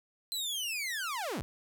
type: linear sweep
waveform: sawtooth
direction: down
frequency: 4093 to 51.4 Hz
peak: -30 dBFS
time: 0.32-1.42 s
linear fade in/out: 0 ms
effects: none